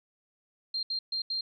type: tone bursts at uneven times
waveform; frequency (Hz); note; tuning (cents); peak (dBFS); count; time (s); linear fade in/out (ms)
sine; 4186; C8; 0; -29; 4; 0.74-0.83 / 0.9-0.99 / 1.12-1.22 / 1.3-1.41; 5
effects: none